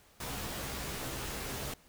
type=noise with comb filter; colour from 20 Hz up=pink; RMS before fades=-39 dBFS; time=0.2-1.74 s; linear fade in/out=5 ms; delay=15 ms; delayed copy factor=+0.6; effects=pink hiss -62 dBFS RMS until 1.88 s